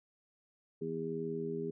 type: harmonic tone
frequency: 81.2 Hz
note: E2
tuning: 26 cents flat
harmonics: 2 / 3 / 4 / 5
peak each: -42 / -42 / -45 / -37 dBFS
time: 0.81-1.71 s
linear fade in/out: 10 ms
effects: none